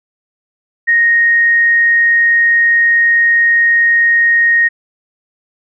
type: tone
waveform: sine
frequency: 1864.7 Hz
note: A#6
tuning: in tune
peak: -7 dBFS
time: 0.87-4.69 s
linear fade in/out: 20 ms
effects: none

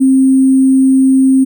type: tone with sample-and-hold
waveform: sine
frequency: 264.8 Hz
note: C4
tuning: 21 cents sharp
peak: -5 dBFS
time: 0-1.45 s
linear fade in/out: 20 ms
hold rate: 8820 Hz
effects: none

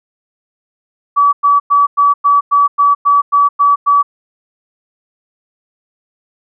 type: tone bursts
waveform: sine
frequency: 1145 Hz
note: D6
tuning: 44 cents flat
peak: -6 dBFS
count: 11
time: 1.16-4.03 s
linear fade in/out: 20 ms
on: 170 ms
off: 100 ms
effects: none

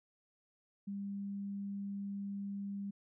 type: tone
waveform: sine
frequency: 199.6 Hz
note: G3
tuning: 32 cents sharp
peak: -38 dBFS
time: 0.87-2.91 s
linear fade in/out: 10 ms
effects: none

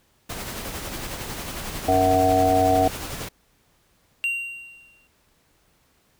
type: noise with tremolo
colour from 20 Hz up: pink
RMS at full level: -31 dBFS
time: 0.29-3.29 s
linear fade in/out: 10 ms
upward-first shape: sine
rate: 11 Hz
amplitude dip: 35%
type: harmonic tone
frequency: 93.5 Hz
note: F#2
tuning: 19 cents sharp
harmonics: 1 / 3 / 5 / 7 / 8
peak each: -27 / -24 / -25 / -21 / -19 dBFS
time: 1.88-2.88 s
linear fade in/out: 5 ms
type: tone with exponential decay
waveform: triangle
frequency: 2760 Hz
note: F7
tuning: 21 cents flat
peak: -18 dBFS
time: 4.24-5.07 s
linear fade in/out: 0 ms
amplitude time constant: 180 ms
effects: pink hiss -63 dBFS RMS until 6.19 s

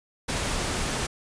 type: noise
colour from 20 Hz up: pink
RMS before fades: -28 dBFS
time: 0.28-1.07 s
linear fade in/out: 10 ms
effects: resampled to 22050 Hz

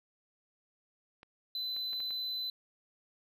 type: clicks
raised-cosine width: 0.3 ms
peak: -35 dBFS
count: 5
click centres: 1.231 / 1.765 / 1.932 / 2.003 / 2.107 s
type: tone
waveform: triangle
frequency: 4022 Hz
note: B7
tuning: 31 cents sharp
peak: -33 dBFS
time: 1.55-2.5 s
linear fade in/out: 2 ms
effects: none

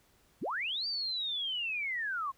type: linear two-way sweep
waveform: sine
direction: up then down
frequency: 87.31 to 4699 to 1037 Hz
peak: -32 dBFS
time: 0.41-2.32 s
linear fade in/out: 20 ms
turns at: 0.87 s
effects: pink hiss -67 dBFS RMS until 2.37 s

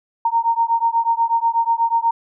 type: beating tone pair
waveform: sine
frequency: 919 / 927.2 Hz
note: A#5 / A#5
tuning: -25 / -10 cents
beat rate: 8.2 Hz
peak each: -18 dBFS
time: 0.25-2.11 s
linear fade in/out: 5 ms
effects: none

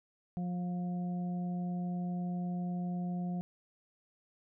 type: harmonic tone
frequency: 177.6 Hz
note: F3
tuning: 29 cents sharp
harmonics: 1 / 2 / 3 / 4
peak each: -33 / -51 / -54 / -47 dBFS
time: 0.37-3.41 s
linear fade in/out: 0 ms
effects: none

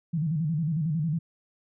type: tone with vibrato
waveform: sine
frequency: 157.8 Hz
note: D#3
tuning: 25 cents sharp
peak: -24 dBFS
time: 0.13-1.19 s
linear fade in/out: 10 ms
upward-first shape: square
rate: 11 Hz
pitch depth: 110 cents each way
effects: none

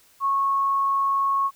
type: tone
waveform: sine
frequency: 1099 Hz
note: C#6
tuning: 15 cents flat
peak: -19 dBFS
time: 0.2-1.51 s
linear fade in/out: 50 ms
effects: white hiss -57 dBFS RMS until 1.55 s

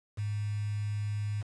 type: tone with quantisation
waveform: sine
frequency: 104 Hz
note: G#2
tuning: 3 cents sharp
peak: -30 dBFS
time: 0.17-1.43 s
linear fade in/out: 20 ms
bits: 8
effects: resampled to 22050 Hz

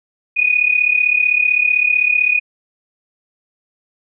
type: tone with amplitude modulation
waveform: sine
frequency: 2474 Hz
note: D#7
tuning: 10 cents flat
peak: -8 dBFS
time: 0.36-2.4 s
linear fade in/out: 20 ms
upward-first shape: sine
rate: 35.7 Hz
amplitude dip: 80%
effects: none

